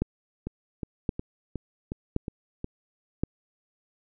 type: two click trains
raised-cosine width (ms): 3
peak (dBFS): -19 / -12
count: 7 / 4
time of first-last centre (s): 0.47-2.644 / 0.02-3.235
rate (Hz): 2.76 / 0.933
effects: none